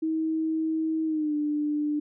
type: tone with pitch glide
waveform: sine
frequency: 318.7 to 297.4 Hz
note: D#4 to D4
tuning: +42 to +22 cents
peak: -24 dBFS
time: 0.02-2 s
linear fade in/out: 10 ms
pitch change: -120 cents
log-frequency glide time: 1.05-1.34 s
effects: none